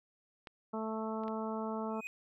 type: clicks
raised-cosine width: 0.3 ms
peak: -30 / -40 / -33 dBFS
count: 3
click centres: 0.472 / 1.236 / 1.281 s
type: harmonic tone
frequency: 220 Hz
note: A3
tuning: in tune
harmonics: 1 / 2 / 3 / 4 / 5 / 6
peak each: -38 / -41 / -43 / -43 / -46 / -47 dBFS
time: 0.73-2.01 s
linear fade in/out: 10 ms
type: tone with exponential growth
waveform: triangle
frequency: 2500 Hz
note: D#7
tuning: 8 cents sharp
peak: -34 dBFS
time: 1.9-2.07 s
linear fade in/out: 0 ms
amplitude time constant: 36 ms
effects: none